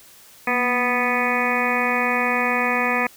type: harmonic tone with a mistuned harmonic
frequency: 246.9 Hz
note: B3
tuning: in tune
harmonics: 1 / 2 / 3 / 4 / 5 / 7 / 8 / 9 / 10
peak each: -27 / -27 / -27 / -27 / -27 / -27 / -27 / -27 / -27 dBFS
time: 0.47-3.07 s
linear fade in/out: 5 ms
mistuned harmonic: 1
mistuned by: -53 cents
effects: white hiss -48 dBFS RMS until 3.16 s